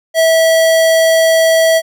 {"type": "tone", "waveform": "square", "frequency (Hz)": 651, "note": "E5", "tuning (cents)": -22, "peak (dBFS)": -8, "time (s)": [0.14, 1.82], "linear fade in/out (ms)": 50, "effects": []}